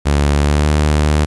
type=tone with pitch glide; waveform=sawtooth; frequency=72.1 to 75.16 Hz; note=D2 to D2; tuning=-31 to +41 cents; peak=-7 dBFS; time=0.05-1.26 s; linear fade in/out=20 ms; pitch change=+72 cents; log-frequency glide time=0.36-0.71 s; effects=resampled to 24000 Hz + 8-bit